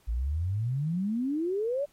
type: exponential sweep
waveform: sine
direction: up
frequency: 53.3 to 595 Hz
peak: -26 dBFS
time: 0.07-1.86 s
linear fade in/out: 20 ms
effects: pink hiss -64 dBFS RMS until 1.92 s + MP3 64 kbps